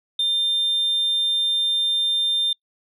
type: tone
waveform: sine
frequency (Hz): 3600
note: A7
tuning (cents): +39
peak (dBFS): -16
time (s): 0.19-2.53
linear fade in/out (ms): 5
effects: noise-tail reverb RT60 0.1 s tail -26 dB re dry + tanh soft clip ceiling -17 dBFS